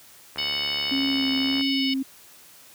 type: click train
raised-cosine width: 0.5 ms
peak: -21 dBFS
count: 92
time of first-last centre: 0.36-1.61 s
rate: 72.8 Hz
type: harmonic tone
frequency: 740 Hz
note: F#5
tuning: in tune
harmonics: 3 / 4 / 5 / 6 / 7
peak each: -32 / -27 / -34 / -35 / -32 dBFS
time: 0.38-1.94 s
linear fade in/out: 5 ms
type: tone with vibrato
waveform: sine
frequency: 269.8 Hz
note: C#4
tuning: 47 cents flat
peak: -23 dBFS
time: 0.91-2.03 s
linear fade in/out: 10 ms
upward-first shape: sine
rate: 1.7 Hz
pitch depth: 20 cents each way
effects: white hiss -50 dBFS RMS until 2.74 s + high-pass 60 Hz 12 dB/octave